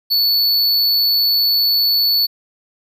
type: tone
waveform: square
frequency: 4445 Hz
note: C#8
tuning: 4 cents sharp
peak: -13 dBFS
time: 0.1-2.27 s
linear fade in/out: 20 ms
effects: none